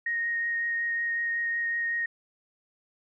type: tone with vibrato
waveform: sine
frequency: 1864.7 Hz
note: A#6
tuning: in tune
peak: -26 dBFS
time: 0.06-2.06 s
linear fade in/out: 5 ms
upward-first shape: triangle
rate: 5.4 Hz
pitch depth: 11 cents each way
effects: none